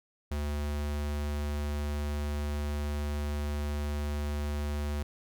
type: tone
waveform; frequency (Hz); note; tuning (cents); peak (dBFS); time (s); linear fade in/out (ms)
square; 73.42; D2; 0; -31; 0.31-5.03; 5
effects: none